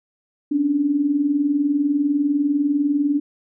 sine tone pair together, 270.7 / 290.7 Hz, C#4 / D4, -41 / -18 cents, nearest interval minor second, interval 123 cents, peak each -24 / -17 dBFS, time 0.51-3.2 s, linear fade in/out 10 ms, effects none

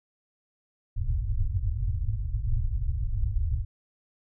pink low-pass noise, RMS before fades -27 dBFS, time 0.96-3.65 s, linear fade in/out 10 ms, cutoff 120 Hz, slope 96 dB/octave, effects none

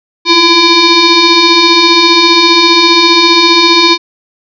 sine tone with frequency modulation, 2349 Hz, D7, in tune, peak -3 dBFS, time 0.25-3.98 s, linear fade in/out 50 ms, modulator 669 Hz, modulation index 3.6, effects none

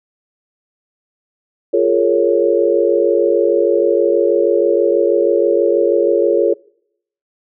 sine chord, Bb minor seventh, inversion second, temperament equal with one note detuned, 349.2 / 415.3 / 461.6 / 554.4 Hz, F4 / Ab4 / Bb4 / Db5, 0 / 0 / -17 / 0 cents, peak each -16 dBFS, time 1.73-6.54 s, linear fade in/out 10 ms, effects noise-tail reverb RT60 0.7 s tail -24 dB re dry

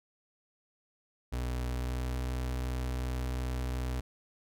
35% pulse tone with pitch glide, 61.74 to 62.75 Hz, B1 to B1, 0 to +28 cents, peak -30 dBFS, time 1.32-4.01 s, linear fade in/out 10 ms, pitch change +28 cents, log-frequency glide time 1.65-2.17 s, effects none

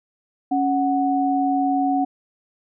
sine tone pair together, 276.9 / 740 Hz, C#4 / F#5, -2 / 0 cents, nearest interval octave + perfect fourth, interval 1702 cents, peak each -20 dBFS, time 0.51-2.05 s, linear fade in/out 10 ms, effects none

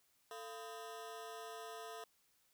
25% pulse ring-modulated tone, 567 Hz, C#5, 39 cents sharp, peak -40 dBFS, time 0.31-2.04 s, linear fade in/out 2 ms, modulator 122 Hz, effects white hiss -75 dBFS RMS until 2.53 s

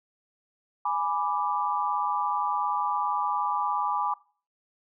sine chord, G# diminished, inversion none, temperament equal, 830.6 / 987.8 / 1174.7 Hz, G#5 / B5 / D6, 0 / 0 / 0 cents, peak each -29 dBFS, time 0.85-4.14 s, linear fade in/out 5 ms, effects noise-tail reverb RT60 0.4 s tail -21 dB re dry

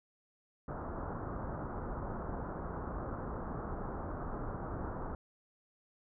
pink low-pass noise, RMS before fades -40 dBFS, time 0.68-5.15 s, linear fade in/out 2 ms, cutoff 1400 Hz, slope 48 dB/octave, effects none

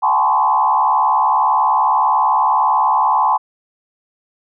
sine tone with frequency modulation, 941 Hz, A#5, 16 cents sharp, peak -11 dBFS, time 0.02-3.38 s, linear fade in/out 20 ms, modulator 70.9 Hz, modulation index 2.2, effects none

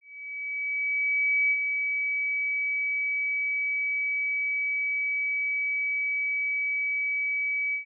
sine tone with ADSR envelope, 2282 Hz, C#7, 50 cents sharp, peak -20 dBFS, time 0.01-7.85 s, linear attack 1500 ms, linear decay 53 ms, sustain -5 dB, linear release 110 ms, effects none

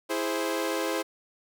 sawtooth chord, E augmented, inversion none, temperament equal, 329.6 / 415.3 / 523.3 Hz, E4 / G#4 / B#4, 0 / 0 / 0 cents, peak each -27 / -29 / -27 dBFS, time 0.09-1.03 s, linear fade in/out 20 ms, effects none

